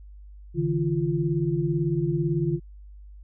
sine tone cluster, 142.5 / 160.5 / 345.7 Hz, C#3 / E3 / F4, +48 / -46 / -18 cents, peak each -26 / -26 / -27 dBFS, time 0.54-2.6 s, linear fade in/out 50 ms, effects added 50 Hz sine -42 dBFS peak until 3.23 s

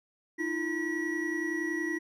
triangle tone cluster, 310.7 / 341.4 / 1930 Hz, D#4 / F4 / B6, -2 / -39 / -40 cents, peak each -32 / -32 / -32 dBFS, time 0.38-1.99 s, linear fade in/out 20 ms, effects none

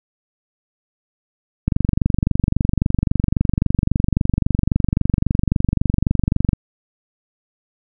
click train, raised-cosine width 5 ms, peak -3 dBFS, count 116, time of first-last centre 1.68-6.532 s, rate 23.7 Hz, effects none

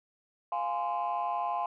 sine chord, F minor, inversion none, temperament equal with one note detuned, 698.5 / 830.6 / 1038.1 Hz, F5 / Ab5 / C6, 0 / 0 / -14 cents, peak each -32 dBFS, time 0.52-1.66 s, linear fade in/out 2 ms, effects tanh soft clip ceiling -24 dBFS

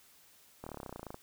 slowing click train, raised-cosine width 1 ms, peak -28 dBFS, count 17, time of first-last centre 0.64-1.144 s, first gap 25 ms, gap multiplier 1.03, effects white hiss -62 dBFS RMS until 1.22 s

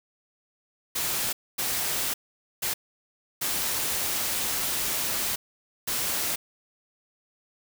white noise bursts at uneven times, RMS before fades -28 dBFS, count 5, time 0.95-1.33 / 1.58-2.14 / 2.62-2.74 / 3.41-5.36 / 5.87-6.36 s, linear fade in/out 10 ms, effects none

